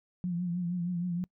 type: tone with vibrato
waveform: sine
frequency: 175.8 Hz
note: F3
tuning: 12 cents sharp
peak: -29 dBFS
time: 0.24-1.24 s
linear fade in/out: 0 ms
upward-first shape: triangle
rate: 6.4 Hz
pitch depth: 67 cents each way
effects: noise-tail reverb RT60 0.1 s tail -26 dB re dry